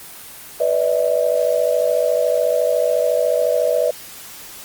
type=tone cluster; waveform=sine; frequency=494.3 / 586 / 640 Hz; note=B4 / D5 / D#5; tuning=+1 / -4 / +49 cents; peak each=-19 dBFS; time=0.6-3.91 s; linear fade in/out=5 ms; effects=white hiss -37 dBFS RMS until 4.64 s + Opus 24 kbps